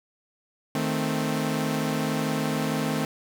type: chord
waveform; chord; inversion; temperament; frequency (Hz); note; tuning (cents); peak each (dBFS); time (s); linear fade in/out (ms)
sawtooth; A diminished; second; equal; 155.56 / 220 / 261.6; Eb3 / A3 / C4; 0 / 0 / 0; -25; 0.75-3.05; 2
effects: none